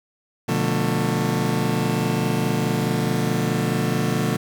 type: chord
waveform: 30% pulse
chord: B half-diminished seventh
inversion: none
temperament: just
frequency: 123.47 / 148.16 / 177.8 / 222.2 Hz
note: B2 / D3 / F3 / A3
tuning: 0 / +16 / +31 / +17 cents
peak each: -23 dBFS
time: 0.48-4.37 s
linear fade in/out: 10 ms
effects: 7-bit